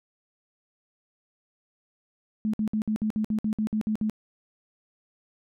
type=tone bursts; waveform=sine; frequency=215.5 Hz; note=A3; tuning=36 cents flat; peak=-23 dBFS; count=12; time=2.45-4.097 s; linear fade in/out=0 ms; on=85 ms; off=57 ms; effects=none